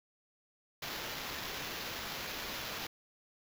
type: noise with sample-and-hold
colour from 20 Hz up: white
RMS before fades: -41 dBFS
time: 0.82-2.87 s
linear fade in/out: 5 ms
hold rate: 8820 Hz
effects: none